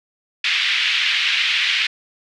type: band-pass noise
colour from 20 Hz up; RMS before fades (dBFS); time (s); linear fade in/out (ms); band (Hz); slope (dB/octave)
pink; -19; 0.44-1.87; 5; 2100 to 3600; 24
effects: none